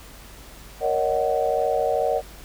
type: chord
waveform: sine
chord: D# minor seventh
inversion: second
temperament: just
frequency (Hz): 466.7 / 560 / 622.3 / 746.7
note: A#4 / C#5 / D#5 / F#5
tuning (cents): +2 / +18 / 0 / +16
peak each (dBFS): -25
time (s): 0.8-2.22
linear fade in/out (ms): 50
type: clicks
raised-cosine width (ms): 1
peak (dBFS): -30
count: 5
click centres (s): 0.861 / 0.983 / 1.166 / 1.464 / 1.581
effects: added 50 Hz sine -45 dBFS peak until 2.44 s + pink hiss -45 dBFS RMS until 2.44 s